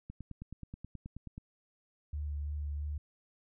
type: click train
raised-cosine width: 5 ms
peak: -31 dBFS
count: 13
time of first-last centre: 0.1-1.379 s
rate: 9.38 Hz
type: tone with vibrato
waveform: sine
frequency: 73.42 Hz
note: D2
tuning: in tune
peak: -34 dBFS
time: 2.13-2.98 s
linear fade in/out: 5 ms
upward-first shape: sine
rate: 3 Hz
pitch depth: 18 cents each way
effects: none